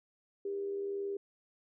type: tone with amplitude modulation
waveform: sine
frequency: 398.5 Hz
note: G4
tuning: 28 cents sharp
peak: -32 dBFS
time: 0.45-1.17 s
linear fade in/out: 5 ms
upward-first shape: sine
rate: 81.5 Hz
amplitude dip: 40%
effects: none

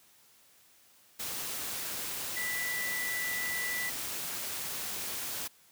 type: tone in noise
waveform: sine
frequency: 1975.5 Hz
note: B6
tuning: in tune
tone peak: -33 dBFS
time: 2.36-3.9 s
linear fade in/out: 10 ms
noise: white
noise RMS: -37 dBFS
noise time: 1.19-5.48 s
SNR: +1 dB
effects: white hiss -62 dBFS RMS until 5.71 s + high-pass 60 Hz 12 dB/octave

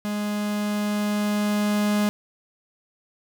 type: tone with level ramp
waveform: 45% pulse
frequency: 208 Hz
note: G#3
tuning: 3 cents sharp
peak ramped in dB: -25 to -19 dBFS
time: 0.05-2.09 s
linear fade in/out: 0 ms
effects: none

